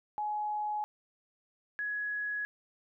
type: tone pair in turn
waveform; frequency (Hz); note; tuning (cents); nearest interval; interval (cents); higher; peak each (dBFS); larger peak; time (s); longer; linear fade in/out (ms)
sine; 842 / 1677.7; G#5 / G#6; +24 / +17; octave; 1193; second; -31 / -32; first; 0.18-0.84 / 1.79-2.45; neither; 0
effects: none